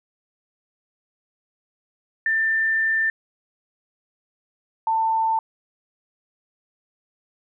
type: tone pair in turn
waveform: sine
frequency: 1786 / 893 Hz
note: A6 / A5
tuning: +25 / +25 cents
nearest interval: octave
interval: 1200 cents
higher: first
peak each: -18 dBFS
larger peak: neither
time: 2.26-3.1 / 4.87-5.39 s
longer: first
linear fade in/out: 2 ms
effects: none